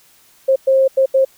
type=tone bursts at uneven times; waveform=sine; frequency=533 Hz; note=C5; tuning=32 cents sharp; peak=-9 dBFS; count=4; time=0.48-0.56 / 0.67-0.88 / 0.97-1.06 / 1.14-1.25 s; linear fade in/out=10 ms; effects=white hiss -51 dBFS RMS until 1.37 s